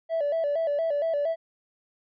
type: tone with vibrato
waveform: triangle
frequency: 616 Hz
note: D#5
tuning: 17 cents flat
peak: -20 dBFS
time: 0.09-1.36 s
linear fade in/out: 50 ms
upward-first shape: square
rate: 4.3 Hz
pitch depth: 110 cents each way
effects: tanh soft clip ceiling -20 dBFS + resampled to 11025 Hz